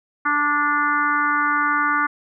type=harmonic tone with a mistuned harmonic; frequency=293.7 Hz; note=D4; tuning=in tune; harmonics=1 / 3 / 4 / 5 / 6 / 7; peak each=-29 / -28 / -20 / -21 / -28 / -30 dBFS; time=0.25-2.07 s; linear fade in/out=10 ms; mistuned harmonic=5; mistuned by=-18 cents; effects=none